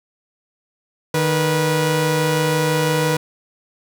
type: tone pair together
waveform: sawtooth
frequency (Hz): 153.84 / 487.5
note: D#3 / B4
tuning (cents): -19 / -23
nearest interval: octave + minor sixth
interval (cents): 1996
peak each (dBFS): -15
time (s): 1.14-3.17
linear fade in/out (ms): 5
effects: none